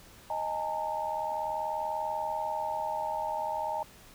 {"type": "chord", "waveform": "sine", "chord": "D# suspended fourth", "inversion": "none", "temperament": "equal with one note detuned", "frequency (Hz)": [622.3, 830.6, 911], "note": ["D#5", "G#5", "A#5"], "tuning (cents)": [0, 0, -40], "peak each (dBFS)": [-36, -35, -33], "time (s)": [0.3, 3.83], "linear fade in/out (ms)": 2, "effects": ["pink hiss -54 dBFS RMS until 4.14 s"]}